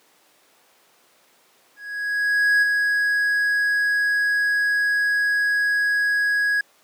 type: tone with ADSR envelope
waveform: triangle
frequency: 1661.2 Hz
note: G#6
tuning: in tune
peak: -12 dBFS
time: 1.76-6.61 s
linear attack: 860 ms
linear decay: 21 ms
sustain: -4 dB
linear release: 4 ms
effects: pink hiss -57 dBFS RMS until 6.83 s + high-pass 400 Hz 12 dB/octave